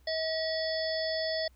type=harmonic tone with a mistuned harmonic; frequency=640 Hz; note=D#5; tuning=49 cents sharp; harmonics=1 / 3 / 5 / 7 / 8; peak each=-31 / -38 / -43 / -37 / -38 dBFS; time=0.07-1.48 s; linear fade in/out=5 ms; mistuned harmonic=5; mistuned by=+120 cents; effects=added 63 Hz sine -58 dBFS peak until 1.55 s + pink hiss -69 dBFS RMS until 1.55 s